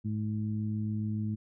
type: harmonic tone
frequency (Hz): 107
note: A2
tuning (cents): -48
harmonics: 1 / 2 / 3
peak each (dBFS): -32 / -33 / -45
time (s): 0.04-1.36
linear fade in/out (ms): 20
effects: none